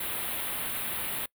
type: band-stop noise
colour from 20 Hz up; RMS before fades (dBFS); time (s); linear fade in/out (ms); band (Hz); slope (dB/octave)
white; -33; 0-1.26; 5; 3800 to 9400; 48
effects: noise-tail reverb RT60 0.1 s tail -23 dB re dry